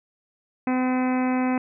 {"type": "harmonic tone", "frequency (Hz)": 254.9, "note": "C4", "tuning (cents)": -45, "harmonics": [1, 2, 3, 4, 5, 6, 7, 8, 9, 10], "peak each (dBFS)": [-21, -32, -30, -34, -39, -39, -43, -38, -42, -40], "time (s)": [0.67, 1.58], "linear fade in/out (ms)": 2, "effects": []}